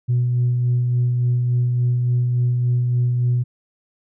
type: tone with tremolo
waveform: sine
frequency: 122.7 Hz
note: B2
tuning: 11 cents flat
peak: -13 dBFS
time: 0.08-3.44 s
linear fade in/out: 20 ms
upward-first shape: sine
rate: 3.5 Hz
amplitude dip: 30%
effects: tanh soft clip ceiling -12 dBFS